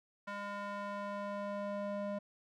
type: tone with band-pass filter sweep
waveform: square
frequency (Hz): 202.9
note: G#3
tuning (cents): -40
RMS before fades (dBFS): -40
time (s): 0.27-2.19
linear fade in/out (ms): 10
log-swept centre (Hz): 1300 to 540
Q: 1.5
effects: none